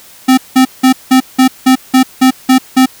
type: tone bursts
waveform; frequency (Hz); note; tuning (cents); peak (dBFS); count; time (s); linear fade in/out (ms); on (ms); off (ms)
square; 259.5; C4; -14; -4; 10; 0.28-2.86; 10; 96; 180
effects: white hiss -38 dBFS RMS until 3 s